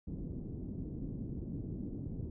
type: low-pass noise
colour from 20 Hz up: white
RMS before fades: -41 dBFS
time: 0.07-2.3 s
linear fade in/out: 5 ms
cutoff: 280 Hz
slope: 24 dB/octave
effects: none